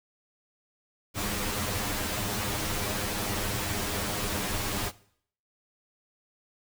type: noise with comb filter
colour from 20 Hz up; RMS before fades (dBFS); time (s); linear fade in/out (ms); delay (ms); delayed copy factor
pink; -31; 1.14-4.92; 50; 9.8; +0.85
effects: noise-tail reverb RT60 0.6 s tail -19 dB re dry